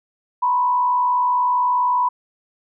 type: tone with frequency modulation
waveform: sine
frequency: 987.8 Hz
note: B5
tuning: in tune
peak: -15 dBFS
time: 0.42-2.09 s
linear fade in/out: 10 ms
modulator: 60.3 Hz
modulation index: 0.52
effects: none